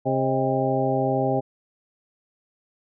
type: harmonic tone with a mistuned harmonic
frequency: 133 Hz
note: C3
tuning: 29 cents sharp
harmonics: 1 / 2 / 3 / 4 / 5 / 6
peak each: -27 / -27 / -27 / -27 / -27 / -27 dBFS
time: 0.05-1.41 s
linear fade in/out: 20 ms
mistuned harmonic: 5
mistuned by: -83 cents
effects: none